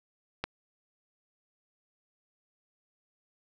click, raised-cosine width 0.3 ms, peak -15 dBFS, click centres 0.44 s, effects none

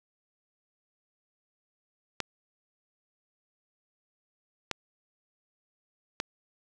clicks, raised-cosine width 0.2 ms, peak -12 dBFS, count 3, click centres 2.203 / 4.713 / 6.201 s, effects none

